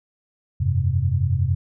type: chord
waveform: sine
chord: F suspended second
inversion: none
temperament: just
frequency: 87.31 / 98.22 / 130.96 Hz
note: F2 / G2 / C3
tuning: 0 / +4 / +2 cents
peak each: -22 dBFS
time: 0.6-1.55 s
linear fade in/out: 10 ms
effects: none